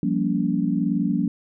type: chord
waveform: sine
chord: G half-diminished seventh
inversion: third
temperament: equal with one note detuned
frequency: 174.61 / 196 / 233.1 / 283.7 Hz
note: F3 / G3 / Bb3 / Db4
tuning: 0 / 0 / 0 / +40 cents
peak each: -25 dBFS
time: 0.03-1.28 s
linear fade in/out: 2 ms
effects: none